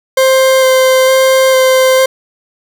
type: tone with vibrato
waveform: 40% pulse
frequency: 523 Hz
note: C5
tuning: 1 cent flat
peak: -5 dBFS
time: 0.17-2.06 s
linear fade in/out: 5 ms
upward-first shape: square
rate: 1.1 Hz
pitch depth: 9 cents each way
effects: 7-bit